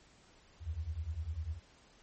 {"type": "beating tone pair", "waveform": "sine", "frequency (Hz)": [73.42, 83.42], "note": ["D2", "E2"], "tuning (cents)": [0, 21], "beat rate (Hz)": 10, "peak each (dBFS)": [-40, -38], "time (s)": [0.6, 1.6], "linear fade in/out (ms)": 50, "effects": ["pink hiss -63 dBFS RMS until 2.02 s", "MP3 32 kbps"]}